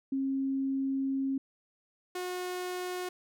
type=tone pair in turn; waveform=sine / sawtooth; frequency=270 / 362.4 Hz; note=C#4 / F#4; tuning=-45 / -36 cents; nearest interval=perfect fourth; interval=509 cents; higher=second; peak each=-28 / -30 dBFS; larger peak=first; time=0.12-1.38 / 2.15-3.09 s; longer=first; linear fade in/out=5 ms; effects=none